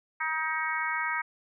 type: harmonic tone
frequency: 316.1 Hz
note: D#4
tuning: 27 cents sharp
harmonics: 3 / 4 / 5 / 6 / 7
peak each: -34 / -34 / -34 / -34 / -34 dBFS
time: 0.2-1.22 s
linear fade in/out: 10 ms
effects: none